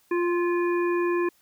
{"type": "harmonic tone with a mistuned harmonic", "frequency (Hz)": 349.2, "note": "F4", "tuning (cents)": 0, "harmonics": [1, 3, 5, 7], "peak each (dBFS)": [-22, -31, -35, -38], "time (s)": [0.11, 1.29], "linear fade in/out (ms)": 5, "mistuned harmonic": 5, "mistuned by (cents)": -22, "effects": ["white hiss -63 dBFS RMS until 1.41 s"]}